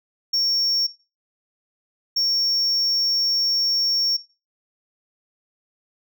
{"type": "tone bursts at uneven times", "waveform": "sine", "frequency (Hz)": 5500, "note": "F8", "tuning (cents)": -27, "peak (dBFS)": -15, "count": 2, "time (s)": [[0.33, 0.87], [2.16, 4.17]], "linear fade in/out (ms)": 10, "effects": ["noise-tail reverb RT60 0.3 s tail -20 dB re dry", "tanh soft clip ceiling -17 dBFS"]}